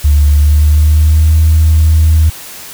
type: tone with pitch glide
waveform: sine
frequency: 72.9 to 79.04 Hz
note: D2 to D#2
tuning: -12 to +28 cents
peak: -3 dBFS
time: 0.04-2.3 s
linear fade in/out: 10 ms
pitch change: +140 cents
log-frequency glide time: 0.26-1.39 s
effects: tanh soft clip ceiling 0 dBFS + white hiss -29 dBFS RMS until 2.73 s